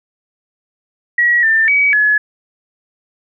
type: tone with pitch steps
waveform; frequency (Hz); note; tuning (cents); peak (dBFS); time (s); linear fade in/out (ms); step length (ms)
sine; 1916 / 1788 / 2271 / 1700; A#6 / A6 / C#7 / G#6; +47 / +27 / +41 / +40; -9; 1.18-2.18; 5; 250
effects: none